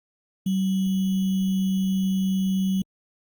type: tone with sample-and-hold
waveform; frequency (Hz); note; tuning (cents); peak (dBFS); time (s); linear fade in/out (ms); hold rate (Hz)
sine; 190.3; F#3; +49; -20; 0.46-2.82; 5; 3150
effects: Opus 24 kbps